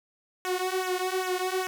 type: tone with flanger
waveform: sawtooth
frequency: 370 Hz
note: F#4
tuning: in tune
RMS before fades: -29 dBFS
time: 0.45-1.67 s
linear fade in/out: 0 ms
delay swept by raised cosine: 0.21 to 3.41 ms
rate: 2.5 Hz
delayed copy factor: -0.9
effects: none